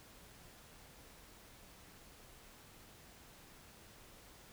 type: silence
effects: pink hiss -59 dBFS RMS until 4.52 s